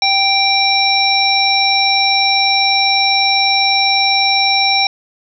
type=harmonic tone; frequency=784 Hz; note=G5; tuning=in tune; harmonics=1 / 3 / 5 / 7; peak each=-16 / -16 / -16 / -16 dBFS; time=0.02-4.87 s; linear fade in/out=2 ms; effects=none